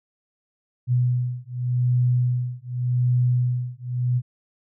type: beating tone pair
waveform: sine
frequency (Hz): 123.47 / 124.33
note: B2 / B2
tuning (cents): 0 / +12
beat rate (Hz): 0.86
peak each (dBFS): -22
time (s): 0.87-4.22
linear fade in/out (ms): 50
effects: none